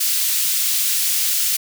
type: high-pass noise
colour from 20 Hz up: white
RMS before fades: -19 dBFS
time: 0-1.57 s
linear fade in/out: 10 ms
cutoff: 2900 Hz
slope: 12 dB/octave
effects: none